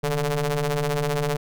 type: ring-modulated tone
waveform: sawtooth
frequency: 144.2 Hz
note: D3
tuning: 31 cents flat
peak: -15 dBFS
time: 0.03-1.37 s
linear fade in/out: 10 ms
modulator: 296 Hz
effects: none